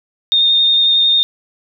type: tone with vibrato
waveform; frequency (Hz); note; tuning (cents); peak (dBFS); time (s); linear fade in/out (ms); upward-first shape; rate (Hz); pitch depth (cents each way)
sine; 3664; A#7; -31; -9; 0.32-1.23; 0; sine; 11; 13
effects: none